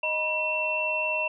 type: tone cluster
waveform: sine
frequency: 620 / 970 / 2702 Hz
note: D#5 / B5 / E7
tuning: -6 / -31 / +42 cents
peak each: -31 / -33 / -26 dBFS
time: 0.03-1.28 s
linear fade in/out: 5 ms
effects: none